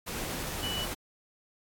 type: tone in noise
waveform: sine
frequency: 2960 Hz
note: F#7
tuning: in tune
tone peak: -33 dBFS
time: 0.62-0.86 s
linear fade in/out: 20 ms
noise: pink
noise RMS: -36 dBFS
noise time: 0.06-0.95 s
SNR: 0 dB
effects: AAC 64 kbps